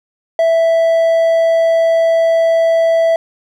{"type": "tone", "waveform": "triangle", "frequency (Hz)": 659.3, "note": "E5", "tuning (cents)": 0, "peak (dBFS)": -7, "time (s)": [0.39, 3.16], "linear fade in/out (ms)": 2, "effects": []}